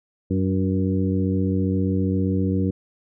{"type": "harmonic tone with a mistuned harmonic", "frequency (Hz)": 95, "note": "F#2", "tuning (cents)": 46, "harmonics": [1, 2, 3, 4, 5], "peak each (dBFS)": [-23, -23, -25, -31, -31], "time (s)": [0.3, 2.71], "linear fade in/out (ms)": 10, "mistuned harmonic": 4, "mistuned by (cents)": -33, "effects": []}